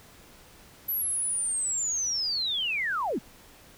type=linear sweep; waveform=sine; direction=down; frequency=11970 to 170.2 Hz; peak=-26 dBFS; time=0.88-3.19 s; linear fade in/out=10 ms; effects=pink hiss -53 dBFS RMS until 3.77 s